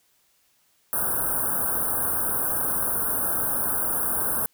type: band-stop noise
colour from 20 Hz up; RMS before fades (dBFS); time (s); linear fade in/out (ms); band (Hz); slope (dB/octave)
white; -25; 0.93-4.46; 0; 1600 to 9100; 96
effects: white hiss -65 dBFS RMS until 4.53 s